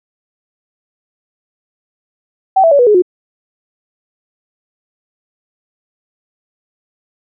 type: tone with pitch steps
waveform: sine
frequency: 766 / 659.2 / 567.3 / 488.2 / 420.1 / 361.5 Hz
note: G5 / E5 / C#5 / B4 / G#4 / F#4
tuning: -40 / 0 / +40 / -20 / +20 / -40 cents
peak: -5 dBFS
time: 2.56-3.022 s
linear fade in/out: 10 ms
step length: 77 ms
effects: none